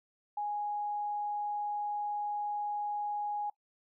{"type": "tone", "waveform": "sine", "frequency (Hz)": 829, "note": "G#5", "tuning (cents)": -3, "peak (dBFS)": -32, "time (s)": [0.37, 3.5], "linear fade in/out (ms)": 5, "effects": ["noise-tail reverb RT60 0.1 s tail -21 dB re dry"]}